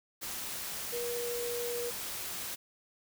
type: tone in noise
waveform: sine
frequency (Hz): 479.1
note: A#4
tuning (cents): +47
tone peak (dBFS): -34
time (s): 0.92-1.91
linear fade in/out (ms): 20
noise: white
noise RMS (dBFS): -39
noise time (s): 0.21-2.56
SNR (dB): +2
effects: none